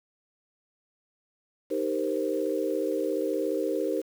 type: chord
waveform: sine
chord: C minor seventh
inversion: first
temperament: equal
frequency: 311.1 / 392 / 466.2 / 523.3 Hz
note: Eb4 / G4 / Bb4 / C5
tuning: 0 / 0 / 0 / 0 cents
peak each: -31 dBFS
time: 1.7-4.02 s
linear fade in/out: 20 ms
effects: 8-bit